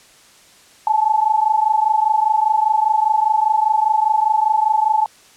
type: tone pair together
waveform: sine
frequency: 853 / 878 Hz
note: G#5 / A5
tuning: +46 / -4 cents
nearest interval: minor second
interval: 50 cents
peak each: -16 dBFS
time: 0.87-5.06 s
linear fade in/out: 2 ms
effects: white hiss -48 dBFS RMS until 5.36 s + low-pass 9000 Hz 12 dB/octave